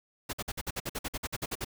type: noise bursts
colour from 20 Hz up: pink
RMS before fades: -34 dBFS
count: 15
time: 0.29-1.648 s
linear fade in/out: 10 ms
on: 42 ms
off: 52 ms
effects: none